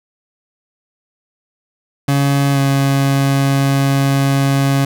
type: tone with pitch glide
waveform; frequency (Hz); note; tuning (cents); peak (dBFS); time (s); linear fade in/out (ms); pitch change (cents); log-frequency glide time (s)
30% pulse; 140 to 137.75; C#3 to C#3; +18 to -11; -9; 2.08-4.85; 5; -29; 2.53-2.58
effects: none

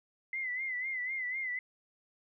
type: tone with vibrato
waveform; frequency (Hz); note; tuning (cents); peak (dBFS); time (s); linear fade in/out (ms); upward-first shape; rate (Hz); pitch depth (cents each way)
sine; 2047; C7; -38; -33; 0.33-1.59; 2; sine; 4; 76
effects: none

